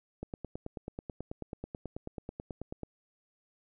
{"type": "click train", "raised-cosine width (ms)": 2, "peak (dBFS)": -25, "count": 25, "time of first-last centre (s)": [0.23, 2.833], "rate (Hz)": 9.22, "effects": []}